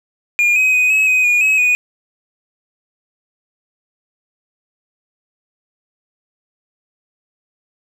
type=tone with pitch steps; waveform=triangle; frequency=2420 / 2526 / 2498 / 2566 / 2511 / 2443 / 2558 / 2473 Hz; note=D#7 / D#7 / D#7 / E7 / D#7 / D#7 / D#7 / D#7; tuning=-49 / +26 / +6 / -47 / +15 / -32 / +47 / -11 cents; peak=-9 dBFS; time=0.39-1.75 s; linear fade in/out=0 ms; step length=170 ms; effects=none